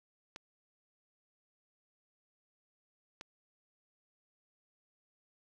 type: clicks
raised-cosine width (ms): 0.2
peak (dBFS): -27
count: 2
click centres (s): 0.361 / 3.211
effects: none